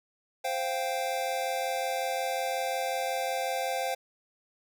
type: chord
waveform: square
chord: C suspended fourth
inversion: none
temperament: equal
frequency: 523.3 / 698.5 / 784 Hz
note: C5 / F5 / G5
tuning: 0 / 0 / 0 cents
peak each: -34 dBFS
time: 0.44-3.95 s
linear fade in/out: 10 ms
effects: 11-bit